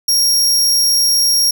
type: tone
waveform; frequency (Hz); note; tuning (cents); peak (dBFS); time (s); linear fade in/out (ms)
sawtooth; 5588; F8; 0; -8; 0.08-1.51; 5
effects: none

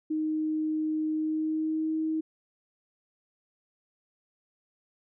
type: tone with pitch glide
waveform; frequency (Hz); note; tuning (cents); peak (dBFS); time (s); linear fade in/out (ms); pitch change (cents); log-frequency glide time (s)
sine; 311.1 to 316.2; D#4 to D#4; 0 to +28; -26; 0.1-2.21; 10; +28; 1.12-1.94
effects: none

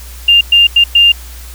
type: tone bursts at uneven times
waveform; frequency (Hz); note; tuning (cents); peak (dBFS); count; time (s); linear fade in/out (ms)
sine; 2800; F7; +4; -3; 4; 0.28-0.41 / 0.52-0.67 / 0.76-0.84 / 0.95-1.12; 5
effects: added 60 Hz sine -28 dBFS peak until 1.54 s + white hiss -35 dBFS RMS until 1.54 s

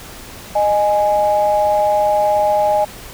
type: tone pair together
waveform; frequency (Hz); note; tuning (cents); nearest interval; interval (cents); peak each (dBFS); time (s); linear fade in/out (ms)
sine; 615 / 832.1; D#5 / G#5; -20 / +3; perfect fourth; 523; -14; 0.55-2.85; 10
effects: tanh soft clip ceiling -4 dBFS + pink hiss -35 dBFS RMS until 3.13 s

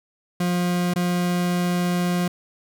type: tone with dropouts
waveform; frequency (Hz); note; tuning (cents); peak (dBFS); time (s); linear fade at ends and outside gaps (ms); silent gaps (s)
40% pulse; 177.1; F3; +24; -19; 0.4-2.28; 5; 0.938-0.959
effects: none

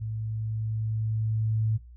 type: tone with level ramp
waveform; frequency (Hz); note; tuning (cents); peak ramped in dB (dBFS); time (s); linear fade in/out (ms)
sine; 110; A2; 0; -30 to -22; 0-1.78; 20
effects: noise-tail reverb RT60 0.2 s tail -22 dB re dry + added 60 Hz sine -45 dBFS peak until 1.96 s

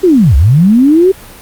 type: linear two-way sweep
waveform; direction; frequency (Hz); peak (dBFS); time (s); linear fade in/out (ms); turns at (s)
sine; down then up; 392 to 59.9 to 392; -3; 0.03-1.12; 10; 0.36
effects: pink hiss -33 dBFS RMS until 1.41 s + Opus 48 kbps

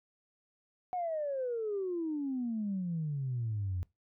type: exponential sweep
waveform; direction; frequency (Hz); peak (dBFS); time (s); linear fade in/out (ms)
sine; down; 740 to 86.5; -31; 0.93-3.83; 0
effects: noise-tail reverb RT60 0.2 s tail -22 dB re dry + tanh soft clip ceiling -27 dBFS

